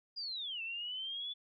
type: linear two-way sweep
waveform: sine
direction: down then up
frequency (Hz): 4905 to 2637 to 3474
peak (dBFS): -38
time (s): 0.16-1.34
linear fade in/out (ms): 20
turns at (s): 0.62
effects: none